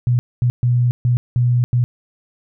sine tone bursts at uneven times, 122.3 Hz, B2, 16 cents flat, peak -12 dBFS, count 6, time 0.07-0.19 / 0.42-0.5 / 0.63-0.91 / 1.05-1.17 / 1.36-1.64 / 1.73-1.84 s, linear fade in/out 0 ms, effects none

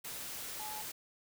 sine tone in noise, 854 Hz, G#5, 48 cents sharp, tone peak -43 dBFS, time 0.59-0.82 s, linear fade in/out 10 ms, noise white, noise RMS -43 dBFS, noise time 0.04-0.92 s, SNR -3 dB, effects none

